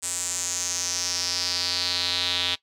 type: tone with band-pass filter sweep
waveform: square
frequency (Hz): 88.8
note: F2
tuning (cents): +29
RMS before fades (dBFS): -27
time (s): 0.02-2.56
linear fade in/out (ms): 20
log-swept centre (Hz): 8000 to 3500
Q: 4.7
effects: noise-tail reverb RT60 0.1 s tail -18 dB re dry